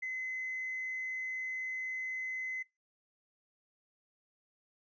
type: tone with tanh clipping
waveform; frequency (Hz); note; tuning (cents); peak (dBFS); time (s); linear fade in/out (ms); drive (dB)
triangle; 2041; C7; -44; -35; 0.02-2.63; 10; 4
effects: noise-tail reverb RT60 0.2 s tail -23 dB re dry + resampled to 16000 Hz